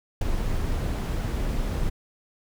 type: noise with ADSR envelope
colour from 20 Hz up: brown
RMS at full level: -20 dBFS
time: 0.21-1.9 s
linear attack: 6 ms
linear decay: 7 ms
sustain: -6 dB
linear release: 15 ms
effects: none